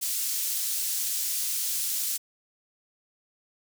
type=high-pass noise; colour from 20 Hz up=pink; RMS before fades=-29 dBFS; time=0.01-2.18 s; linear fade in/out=20 ms; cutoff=6500 Hz; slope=12 dB/octave; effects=none